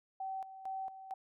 sine tone with tremolo, 767 Hz, G5, 38 cents flat, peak -37 dBFS, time 0.2-1.14 s, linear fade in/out 5 ms, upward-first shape square, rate 2.2 Hz, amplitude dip 70%, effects none

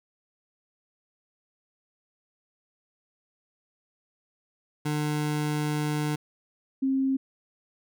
25% pulse / sine tone pair in turn, 150 / 267.3 Hz, D3 / C4, +37 / +37 cents, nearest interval minor seventh, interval 1000 cents, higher second, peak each -22 dBFS, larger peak neither, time 4.85-6.16 / 6.82-7.17 s, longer first, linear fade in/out 10 ms, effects none

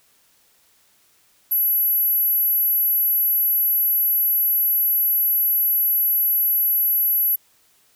sine tone, 11680 Hz, F#9, 24 cents flat, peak -16 dBFS, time 1.51-7.36 s, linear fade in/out 10 ms, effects white hiss -59 dBFS RMS until 7.95 s

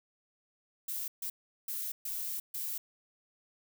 violet noise bursts at uneven times, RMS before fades -37 dBFS, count 5, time 0.88-1.08 / 1.22-1.3 / 1.68-1.92 / 2.05-2.4 / 2.54-2.78 s, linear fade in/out 5 ms, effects none

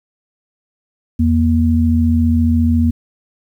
sine tone pair together, 83.8 / 237 Hz, E2 / A#3, +29 / +29 cents, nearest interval octave + tritone, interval 1800 cents, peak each -13 dBFS, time 1.19-2.91 s, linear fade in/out 10 ms, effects 8-bit

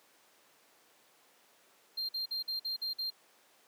triangle tone bursts, 4186 Hz, C8, in tune, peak -32 dBFS, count 7, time 1.97-3.104 s, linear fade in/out 10 ms, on 120 ms, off 49 ms, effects pink hiss -64 dBFS RMS until 3.67 s + high-pass 400 Hz 12 dB/octave

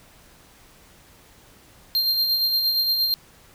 square tone with tremolo, 4186 Hz, C8, in tune, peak -18 dBFS, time 1.95-3.14 s, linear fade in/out 0 ms, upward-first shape sine, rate 8.6 Hz, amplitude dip 40%, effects pink hiss -52 dBFS RMS until 3.54 s

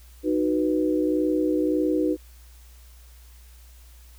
sine chord, B major, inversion first, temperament just, 308.7 / 370.4 / 493.9 Hz, D#4 / F#4 / B4, -14 / +2 / 0 cents, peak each -22 / -26 / -27 dBFS, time 0.23-2.17 s, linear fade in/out 50 ms, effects added 60 Hz sine -46 dBFS peak until 4.18 s + white hiss -56 dBFS RMS until 4.18 s

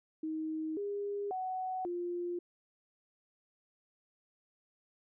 sine tone with pitch steps, 314.9 / 405.8 / 746 / 350.5 Hz, D#4 / G#4 / F#5 / F4, +21 / -40 / +14 / +6 cents, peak -34 dBFS, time 0.23-2.39 s, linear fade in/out 5 ms, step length 540 ms, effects none

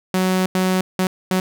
sawtooth tone bursts at uneven times, 185.9 Hz, F#3, 8 cents sharp, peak -12 dBFS, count 4, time 0.14-0.46 / 0.55-0.81 / 0.99-1.07 / 1.31-1.4 s, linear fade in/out 2 ms, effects none

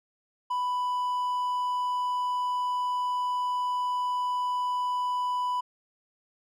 triangle tone, 992 Hz, B5, 7 cents sharp, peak -24 dBFS, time 0.5-5.61 s, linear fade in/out 10 ms, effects none

